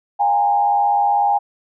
sine tone with frequency modulation, 815 Hz, G#5, 33 cents flat, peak -13 dBFS, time 0.19-1.39 s, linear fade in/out 20 ms, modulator 96 Hz, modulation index 0.66, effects none

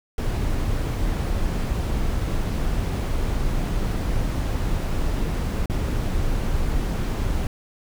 brown noise with dropouts, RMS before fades -23 dBFS, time 0.18-7.47 s, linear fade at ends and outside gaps 1 ms, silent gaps 5.658-5.698 s, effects none

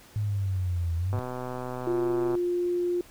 sine exponential two-way sweep, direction down then up, 106.8 to 82.41 to 106.8 Hz, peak -25 dBFS, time 0.16-1.19 s, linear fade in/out 0 ms, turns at 0.96 s
click train, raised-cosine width 1 ms, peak -21 dBFS, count 155, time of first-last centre 1.13-2.352 s, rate 126 Hz
sine tone, 352.6 Hz, F4, 17 cents sharp, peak -24 dBFS, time 1.87-3.01 s, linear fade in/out 2 ms
effects pink hiss -53 dBFS RMS until 3.1 s

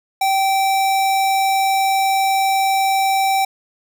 square tone, 776 Hz, G5, 18 cents flat, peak -15 dBFS, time 0.21-3.45 s, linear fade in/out 5 ms, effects none

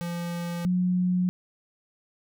square / sine tone pair in turn, 172.2 / 180.97 Hz, F3 / F#3, -24 / -38 cents, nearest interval minor second, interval 86 cents, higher second, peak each -30 / -21 dBFS, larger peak second, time 0.01-0.65 / 0.65-1.29 s, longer neither, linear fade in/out 0 ms, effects none

